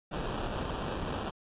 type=noise with sample-and-hold; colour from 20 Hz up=pink; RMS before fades=-35 dBFS; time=0.11-1.31 s; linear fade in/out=20 ms; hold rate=2100 Hz; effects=resampled to 8000 Hz